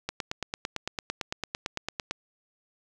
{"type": "click train", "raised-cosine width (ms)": 0.2, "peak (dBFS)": -13, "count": 19, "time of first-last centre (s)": [0.09, 2.11], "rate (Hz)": 8.91, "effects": []}